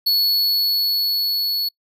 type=tone with level ramp; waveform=square; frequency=4400 Hz; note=C#8; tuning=14 cents flat; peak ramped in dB=-15 to -20 dBFS; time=0.06-1.69 s; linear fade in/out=10 ms; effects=noise-tail reverb RT60 0.1 s tail -25 dB re dry